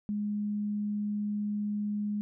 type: tone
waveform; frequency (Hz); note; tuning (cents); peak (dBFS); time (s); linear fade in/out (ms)
sine; 207.7; G#3; 0; -29; 0.09-2.21; 0
effects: none